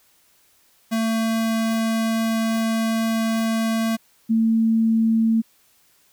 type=tone pair in turn; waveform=square / sine; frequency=224.7 / 224.7 Hz; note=A3 / A3; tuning=+37 / +37 cents; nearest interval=unison; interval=0 cents; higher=neither; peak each=-20 / -15 dBFS; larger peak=second; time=0.91-3.97 / 4.29-5.42 s; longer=first; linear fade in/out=20 ms; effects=white hiss -59 dBFS RMS until 6.12 s